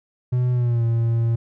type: tone with pitch glide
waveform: triangle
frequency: 124.6 to 115.59 Hz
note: B2 to A#2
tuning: +16 to -14 cents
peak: -15 dBFS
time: 0.32-1.36 s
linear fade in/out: 10 ms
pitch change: -130 cents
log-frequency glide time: 0.52-0.84 s
effects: none